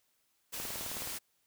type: noise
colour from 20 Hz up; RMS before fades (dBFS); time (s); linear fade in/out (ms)
white; -40; 0.52-1.19; 20
type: click train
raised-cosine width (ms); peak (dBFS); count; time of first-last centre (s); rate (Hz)
1; -30; 10; 0.6-1.074; 19
effects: white hiss -75 dBFS RMS until 1.46 s